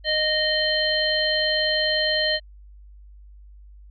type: harmonic tone with a mistuned harmonic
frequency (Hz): 618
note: D#5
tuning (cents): -12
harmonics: 1 / 3 / 5 / 7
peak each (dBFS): -25 / -25 / -25 / -25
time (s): 0.04-2.4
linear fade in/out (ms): 50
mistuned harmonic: 7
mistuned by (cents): -61
effects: added 50 Hz sine -43 dBFS peak until 3.9 s